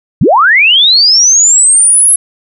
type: linear sweep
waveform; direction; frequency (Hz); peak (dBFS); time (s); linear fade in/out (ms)
sine; up; 92.5 to 10960; -3; 0.21-2.16; 5
effects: none